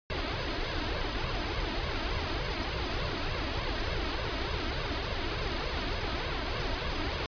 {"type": "noise with flanger", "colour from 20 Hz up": "pink", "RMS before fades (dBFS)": -32, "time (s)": [0.1, 7.26], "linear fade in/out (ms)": 0, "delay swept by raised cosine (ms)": [1.8, 3.2], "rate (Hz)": 3.4, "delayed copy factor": 0.7, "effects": ["resampled to 11025 Hz"]}